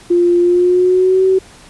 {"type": "tone with pitch glide", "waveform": "sine", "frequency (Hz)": [349.2, 378.6], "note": ["F4", "F#4"], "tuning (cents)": [0, 40], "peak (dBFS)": -8, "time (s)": [0.1, 1.39], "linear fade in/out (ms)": 10, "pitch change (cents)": 140, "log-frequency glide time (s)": [0.4, 1.24], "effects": ["pink hiss -41 dBFS RMS until 1.69 s", "resampled to 24000 Hz"]}